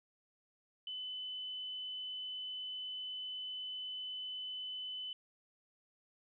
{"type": "tone", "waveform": "sine", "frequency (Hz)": 3016, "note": "F#7", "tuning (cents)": 32, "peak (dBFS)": -40, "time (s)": [0.87, 5.13], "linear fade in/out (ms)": 2, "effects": []}